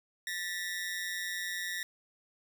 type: ring-modulated tone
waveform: sawtooth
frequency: 1860 Hz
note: A#6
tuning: 4 cents flat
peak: -28 dBFS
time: 0.27-1.83 s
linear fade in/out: 0 ms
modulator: 90.1 Hz
effects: none